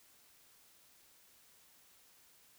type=silence; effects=white hiss -65 dBFS RMS until 2.58 s